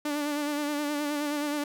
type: tone with vibrato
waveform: sawtooth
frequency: 293.7 Hz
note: D4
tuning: in tune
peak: -24 dBFS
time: 0.05-1.64 s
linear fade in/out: 5 ms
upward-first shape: sine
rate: 9.5 Hz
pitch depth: 38 cents each way
effects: none